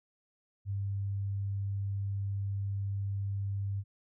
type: tone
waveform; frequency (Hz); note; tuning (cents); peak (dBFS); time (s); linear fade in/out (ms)
sine; 99.2; G2; +21; -31; 0.65-3.84; 50
effects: none